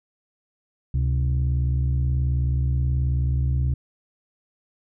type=tone pair together; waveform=sine; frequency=69.88 / 128.6 Hz; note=C#2 / C3; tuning=+15 / -30 cents; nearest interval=major seventh; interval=1055 cents; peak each=-19 / -21 dBFS; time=0.94-3.74 s; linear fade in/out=5 ms; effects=tanh soft clip ceiling -16 dBFS